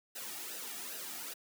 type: noise with flanger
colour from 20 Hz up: white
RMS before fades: -43 dBFS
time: 0.15-1.34 s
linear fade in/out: 10 ms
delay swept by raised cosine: 0.89 to 1.99 ms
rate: 2.5 Hz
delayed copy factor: -0.65
effects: high-pass 200 Hz 12 dB/octave